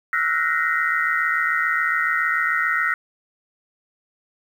sine tone cluster, 1320 / 1435 / 1502 / 1875 / 2033 Hz, E6 / F6 / F#6 / A#6 / B6, +2 / +47 / +26 / +10 / +50 cents, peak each -25 / -25 / -28 / -22 / -27 dBFS, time 0.13-2.94 s, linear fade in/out 2 ms, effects 8-bit

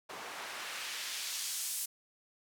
white noise with band-pass filter sweep, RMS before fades -40 dBFS, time 0.09-1.86 s, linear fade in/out 10 ms, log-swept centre 690 to 10000 Hz, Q 0.8, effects none

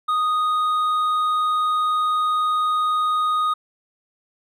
sine tone with hard clipping, 1242 Hz, D#6, 3 cents flat, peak -19 dBFS, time 0.08-3.54 s, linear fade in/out 10 ms, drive 4 dB, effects none

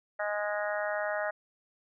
harmonic tone, 207.7 Hz, G#3, in tune, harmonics 3 / 4 / 5 / 6 / 7 / 8 / 9, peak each -32 / -38 / -45 / -41 / -38 / -40 / -39 dBFS, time 0.19-1.31 s, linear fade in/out 10 ms, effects none

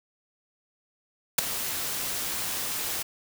white noise with ADSR envelope, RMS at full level -17 dBFS, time 1.38-3.03 s, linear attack 7 ms, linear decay 7 ms, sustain -14 dB, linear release 11 ms, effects none

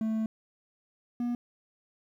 triangle tone pair in turn, 220.4 / 241 Hz, A3 / B3, +3 / -42 cents, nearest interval major second, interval 155 cents, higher second, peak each -25 / -26 dBFS, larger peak first, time 0.01-0.26 / 1.2-1.35 s, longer first, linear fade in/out 2 ms, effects 11-bit

